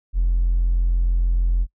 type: tone with hard clipping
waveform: sine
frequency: 43.23 Hz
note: F1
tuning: 17 cents flat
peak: -16 dBFS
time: 0.13-1.67 s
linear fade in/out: 50 ms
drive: 1 dB
effects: noise-tail reverb RT60 0.1 s tail -24 dB re dry